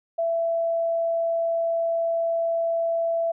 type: tone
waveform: sine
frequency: 667 Hz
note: E5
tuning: 20 cents sharp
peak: -21 dBFS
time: 0.18-3.32 s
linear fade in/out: 10 ms
effects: none